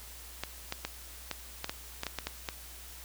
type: clicks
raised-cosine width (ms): 0.2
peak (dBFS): -16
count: 11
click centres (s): 0.436 / 0.724 / 0.85 / 1.313 / 1.644 / 1.695 / 2.034 / 2.067 / 2.187 / 2.27 / 2.488
effects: added 60 Hz sine -50 dBFS peak until 3.04 s + white hiss -49 dBFS RMS until 3.04 s